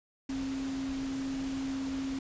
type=tone in noise; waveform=sine; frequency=268.5 Hz; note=C4; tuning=45 cents sharp; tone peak=-32 dBFS; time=0.29-2.19 s; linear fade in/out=5 ms; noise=pink; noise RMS=-44 dBFS; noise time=0.29-2.19 s; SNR=+9 dB; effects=resampled to 16000 Hz